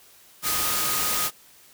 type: tone in noise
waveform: sine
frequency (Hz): 1245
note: D#6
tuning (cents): +1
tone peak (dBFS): -32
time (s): 0.42-1.31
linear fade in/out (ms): 50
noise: white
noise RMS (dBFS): -25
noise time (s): 0.42-1.31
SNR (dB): -10
effects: white hiss -53 dBFS RMS until 1.73 s